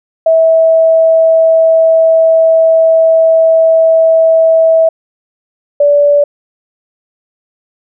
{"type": "tone pair in turn", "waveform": "sine", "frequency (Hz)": [650, 579.1], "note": ["E5", "D5"], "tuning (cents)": [-24, -24], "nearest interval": "major second", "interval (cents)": 200, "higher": "first", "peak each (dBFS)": -4, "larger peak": "neither", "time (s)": [[0.26, 4.89], [5.8, 6.24]], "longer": "first", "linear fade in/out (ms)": 5, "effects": []}